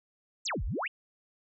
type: exponential two-way sweep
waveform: sine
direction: down then up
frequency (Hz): 8372 to 34.28 to 3123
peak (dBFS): -30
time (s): 0.45-0.88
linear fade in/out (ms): 10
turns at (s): 0.64
effects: none